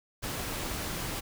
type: noise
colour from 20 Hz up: pink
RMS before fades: -35 dBFS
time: 0.22-1.21 s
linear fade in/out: 20 ms
effects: none